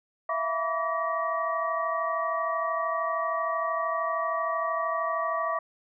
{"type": "tone cluster", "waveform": "sine", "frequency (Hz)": [656, 689, 983, 1149, 1884], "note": ["E5", "F5", "B5", "D6", "A#6"], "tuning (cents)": [-9, -24, -8, -38, 18], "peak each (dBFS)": [-31, -37, -37, -28, -37], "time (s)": [0.29, 5.59], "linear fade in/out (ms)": 5, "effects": []}